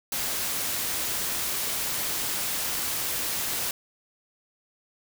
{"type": "noise", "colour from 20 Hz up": "white", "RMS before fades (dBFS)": -29, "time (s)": [0.12, 3.71], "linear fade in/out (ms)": 2, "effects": []}